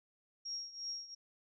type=tone with tremolo; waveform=sine; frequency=5588 Hz; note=F8; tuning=in tune; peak=-37 dBFS; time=0.45-1.15 s; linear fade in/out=10 ms; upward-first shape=triangle; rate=2.8 Hz; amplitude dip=85%; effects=none